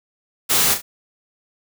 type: noise with echo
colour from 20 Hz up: white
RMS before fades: -17 dBFS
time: 0.49-0.75 s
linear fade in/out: 20 ms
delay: 35 ms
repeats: 2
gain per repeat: -8 dB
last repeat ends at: 0.82 s
effects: none